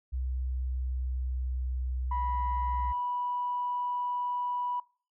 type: tone with pitch glide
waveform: sine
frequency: 64 to 63.26 Hz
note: C2 to B1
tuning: -38 to +42 cents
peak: -29 dBFS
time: 0.12-2.93 s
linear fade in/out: 20 ms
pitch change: -20 cents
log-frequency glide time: 0.25-2.22 s
type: tone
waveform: sine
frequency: 981 Hz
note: B5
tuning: 12 cents flat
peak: -29 dBFS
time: 2.11-4.8 s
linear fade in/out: 5 ms
effects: noise-tail reverb RT60 0.4 s tail -21 dB re dry + tanh soft clip ceiling -22 dBFS